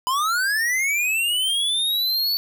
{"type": "linear sweep", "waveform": "square", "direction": "up", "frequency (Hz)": [987.8, 4501], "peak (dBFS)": -20, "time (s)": [0.07, 2.37], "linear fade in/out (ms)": 0, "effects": []}